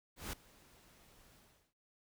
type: noise with ADSR envelope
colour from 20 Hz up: pink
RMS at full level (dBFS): -41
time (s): 0.16-1.74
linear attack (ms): 170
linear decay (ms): 5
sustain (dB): -23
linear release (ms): 370
effects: none